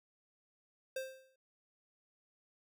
square tone with exponential decay, 526 Hz, C5, 9 cents sharp, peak -36 dBFS, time 0.96-1.36 s, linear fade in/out 5 ms, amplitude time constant 86 ms, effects none

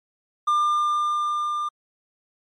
triangle tone with level ramp, 1199 Hz, D6, 36 cents sharp, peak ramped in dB -15 to -22 dBFS, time 0.47-1.69 s, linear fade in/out 10 ms, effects MP3 48 kbps

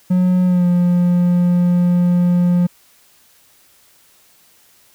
triangle tone with pitch glide, 181.8 to 176.52 Hz, F#3 to F3, -30 to +19 cents, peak -9 dBFS, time 0.1-2.67 s, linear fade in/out 10 ms, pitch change -51 cents, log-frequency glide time 0.45-0.66 s, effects white hiss -52 dBFS RMS until 4.94 s

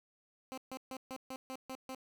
15% pulse tone bursts, 261.6 Hz, C4, in tune, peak -35 dBFS, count 8, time 0.52-1.948 s, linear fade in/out 0 ms, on 56 ms, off 140 ms, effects none

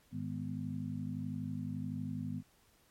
harmonic tone with a mistuned harmonic, 51.91 Hz, G#1, in tune, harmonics 2 / 3 / 4 / 5, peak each -43 / -41 / -43 / -41 dBFS, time 0.11-2.43 s, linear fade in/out 50 ms, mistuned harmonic 5, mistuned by -71 cents, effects pink hiss -68 dBFS RMS until 2.9 s + MP3 64 kbps

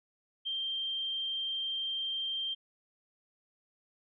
sine tone, 3163 Hz, G7, 15 cents sharp, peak -32 dBFS, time 0.45-2.55 s, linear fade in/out 20 ms, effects none

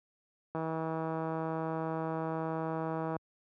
click train, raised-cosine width 1 ms, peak -22 dBFS, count 422, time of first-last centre 0.55-3.165 s, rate 161 Hz, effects high-pass 80 Hz 12 dB/octave

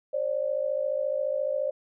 sine tone pair together, 537.6 / 592 Hz, C5 / D5, +47 / +14 cents, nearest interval major second, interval 167 cents, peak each -28 dBFS, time 0.13-1.71 s, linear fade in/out 10 ms, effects none

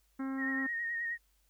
harmonic tone, 267.6 Hz, C4, 39 cents sharp, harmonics 1 / 2 / 3 / 4 / 5 / 6 / 7 / 8, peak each -34 / -51 / -51 / -50 / -49 / -53 / -55 / -59 dBFS, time 0.19-0.67 s, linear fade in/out 10 ms
sine tone with vibrato, 1864.7 Hz, A#6, in tune, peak -33 dBFS, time 0.37-1.18 s, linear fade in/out 50 ms, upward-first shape sine, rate 9.5 Hz, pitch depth 30 cents each way
effects added 50 Hz sine -70 dBFS peak until 1.49 s + white hiss -74 dBFS RMS until 1.49 s

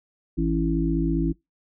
harmonic tone, 55 Hz, A1, in tune, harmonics 1 / 3 / 5 / 6, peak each -26 / -26 / -26 / -26 dBFS, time 0.37-1.33 s, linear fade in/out 20 ms, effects noise-tail reverb RT60 0.2 s tail -24 dB re dry

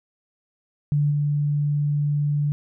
sine tone with level steps, 146.3 Hz, D3, 6 cents flat, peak -17 / -19 dBFS, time 0.92-2.52 s, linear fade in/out 0 ms, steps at 1.1 s, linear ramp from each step 20 ms, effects none

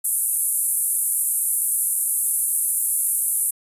white band-pass noise, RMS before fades -22 dBFS, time 0.04-3.51 s, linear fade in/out 10 ms, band 9000 to 12000 Hz, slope 48 dB/octave, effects resampled to 32000 Hz

